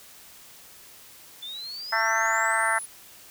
sine exponential sweep, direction up, 3476 to 10530 Hz, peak -34 dBFS, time 1.42-2.86 s, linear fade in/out 10 ms
harmonic tone, 223.7 Hz, A3, 29 cents sharp, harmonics 3 / 4 / 5 / 6 / 7 / 8 / 9, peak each -32 / -28 / -33 / -28 / -28 / -28 / -30 dBFS, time 1.92-2.79 s, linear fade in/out 10 ms
effects white hiss -49 dBFS RMS until 3.3 s

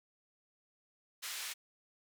pink band-pass noise, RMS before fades -42 dBFS, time 1.22-1.54 s, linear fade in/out 20 ms, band 1900 to 13000 Hz, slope 12 dB/octave, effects none

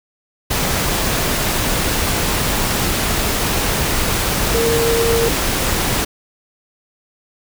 sine tone in noise, 461.6 Hz, A#4, 17 cents flat, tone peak -15 dBFS, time 4.54-5.29 s, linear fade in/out 10 ms, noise pink, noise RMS -18 dBFS, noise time 0.5-6.05 s, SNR 0 dB, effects none

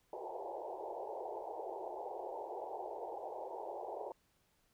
white band-pass noise, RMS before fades -44 dBFS, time 0.13-4.12 s, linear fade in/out 2 ms, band 350 to 920 Hz, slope 96 dB/octave, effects pink hiss -75 dBFS RMS until 4.73 s

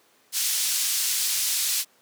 pink band-pass noise, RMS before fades -25 dBFS, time 0.32-1.85 s, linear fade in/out 50 ms, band 4500 to 15000 Hz, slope 12 dB/octave, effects pink hiss -60 dBFS RMS until 2.01 s + high-pass 300 Hz 12 dB/octave

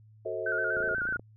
sine chord, F# diminished seventh, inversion none, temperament just, 370 / 444 / 532.8 / 639.4 Hz, F#4 / A4 / C5 / Eb5, 0 / +16 / +31 / +47 cents, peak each -38 / -36 / -38 / -35 dBFS, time 0.25-0.95 s, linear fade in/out 10 ms
sine tone with vibrato, 1480 Hz, F#6, in tune, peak -28 dBFS, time 0.46-1.17 s, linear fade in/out 5 ms, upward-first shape square, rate 8.2 Hz, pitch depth 60 cents each way
click train, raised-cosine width 2 ms, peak -29 dBFS, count 13, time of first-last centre 0.77-1.196 s, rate 28.2 Hz
effects added 108 Hz sine -53 dBFS peak until 1.36 s

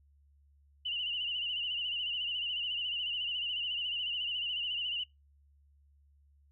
sine tone with vibrato, 2898 Hz, F#7, 37 cents flat, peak -32 dBFS, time 0.85-5.04 s, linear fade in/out 10 ms, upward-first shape sine, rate 14 Hz, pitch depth 77 cents each way, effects noise-tail reverb RT60 0.2 s tail -23 dB re dry + added 71 Hz sine -62 dBFS peak until 6.51 s

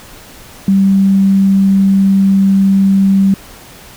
sine tone, 194.7 Hz, G3, 12 cents flat, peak -6 dBFS, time 0.68-3.34 s, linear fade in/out 2 ms, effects pink hiss -36 dBFS RMS until 3.96 s

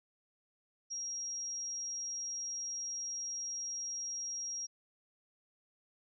sine tone, 5630 Hz, F8, 13 cents sharp, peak -37 dBFS, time 0.9-4.67 s, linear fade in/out 20 ms, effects none

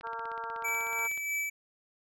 click train, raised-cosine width 0.3 ms, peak -32 dBFS, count 20, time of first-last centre 0.01-1.176 s, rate 16.3 Hz
harmonic tone, 228.9 Hz, A#3, 31 cents flat, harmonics 2 / 3 / 4 / 5 / 6 / 7, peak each -45 / -48 / -38 / -45 / -40 / -47 dBFS, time 0.03-1.08 s, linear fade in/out 20 ms
square tone with tremolo, 2305 Hz, D7, 33 cents flat, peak -30 dBFS, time 0.64-1.5 s, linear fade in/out 10 ms, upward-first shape sine, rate 3.1 Hz, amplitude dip 40%
effects none

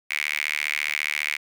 sawtooth tone with high-pass filter, 74.7 Hz, D2, 30 cents sharp, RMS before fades -27 dBFS, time 0.1-1.37 s, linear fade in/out 10 ms, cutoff 2200 Hz, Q 7.3, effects none

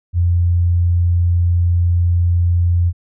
sine tone, 87 Hz, F2, 6 cents flat, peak -11 dBFS, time 0.13-2.93 s, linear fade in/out 50 ms, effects none

